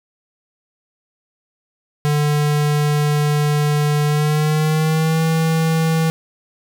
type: tone with pitch glide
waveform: square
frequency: 148.2 to 161.61 Hz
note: D3 to E3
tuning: +16 to -34 cents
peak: -15 dBFS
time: 2.05-6.1 s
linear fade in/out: 0 ms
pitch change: +150 cents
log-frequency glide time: 4.06-5.22 s
effects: none